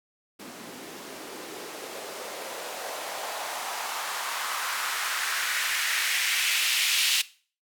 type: noise with band-pass filter sweep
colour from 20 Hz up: blue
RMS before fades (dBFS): -30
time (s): 0.39-7.22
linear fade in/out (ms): 10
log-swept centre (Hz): 240 to 3000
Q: 1.9
effects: noise-tail reverb RT60 0.4 s tail -18 dB re dry